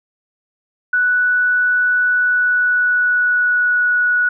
sine tone with pitch glide, 1480 to 1466.4 Hz, F#6 to F#6, 0 to -16 cents, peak -12 dBFS, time 0.93-4.29 s, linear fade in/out 5 ms, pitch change -16 cents, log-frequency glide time 2.06-3.86 s, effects none

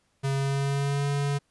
square tone with pitch glide, 136.9 to 142.06 Hz, C#3 to C#3, -21 to +43 cents, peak -25 dBFS, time 0.23-1.39 s, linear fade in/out 20 ms, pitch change +64 cents, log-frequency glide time 0.34-1.07 s, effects pink hiss -70 dBFS RMS until 1.5 s + resampled to 24000 Hz

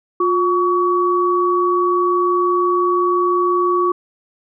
sine tone pair together, 356 / 1130.2 Hz, F4 / C#6, +33 / +33 cents, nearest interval octave + minor sixth, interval 2000 cents, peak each -16 dBFS, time 0.2-3.92 s, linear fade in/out 5 ms, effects none

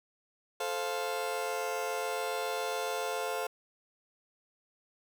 30% pulse chord, F major, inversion first, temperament just, 436.5 / 523.8 / 698.5 Hz, A4 / C5 / F5, -14 / +2 / 0 cents, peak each -34 dBFS, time 0.6-3.47 s, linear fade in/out 5 ms, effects none

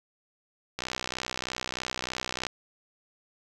click train, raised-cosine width 0.2 ms, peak -14 dBFS, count 107, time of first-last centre 0.79-2.467 s, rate 63.2 Hz, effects none

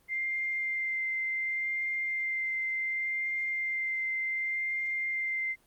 sine tone with vibrato, 2093 Hz, C7, in tune, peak -29 dBFS, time 0.08-5.56 s, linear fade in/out 50 ms, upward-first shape sine, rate 0.68 Hz, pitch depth 10 cents each way, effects pink hiss -66 dBFS RMS until 5.66 s + Opus 32 kbps

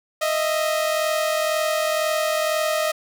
sawtooth tone pair together, 622.3 / 664.3 Hz, D#5 / E5, 0 / +13 cents, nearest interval minor second, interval 113 cents, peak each -17 / -23 dBFS, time 0.21-2.92 s, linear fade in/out 10 ms, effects none

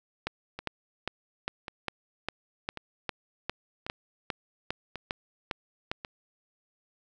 two click trains, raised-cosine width 0.3 ms, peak -14 / -21 dBFS, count 15 / 6, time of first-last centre 0.27-5.915 / 0.59-6.049 s, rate 2.48 / 0.916 Hz, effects none

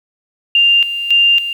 sine tone with tremolo, 2794 Hz, F7, in tune, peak -7 dBFS, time 0.55-1.53 s, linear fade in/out 2 ms, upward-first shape square, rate 1.8 Hz, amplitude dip 70%, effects 7-bit

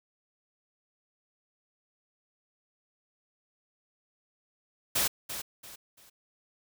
white noise with echo, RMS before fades -27 dBFS, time 4.95-5.08 s, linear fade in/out 10 ms, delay 340 ms, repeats 3, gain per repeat -10 dB, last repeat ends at 6.1 s, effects none

